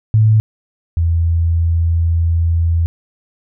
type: tone pair in turn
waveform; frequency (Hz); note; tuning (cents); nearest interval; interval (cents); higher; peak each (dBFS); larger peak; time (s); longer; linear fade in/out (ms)
sine; 109.1 / 83.48; A2 / E2; -14 / +22; perfect fourth; 464; first; -7 / -11; first; 0.14-0.4 / 0.97-2.86; second; 0
effects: none